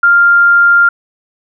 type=tone; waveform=sine; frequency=1396.9 Hz; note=F6; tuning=in tune; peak=-4 dBFS; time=0.03-0.89 s; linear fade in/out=5 ms; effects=none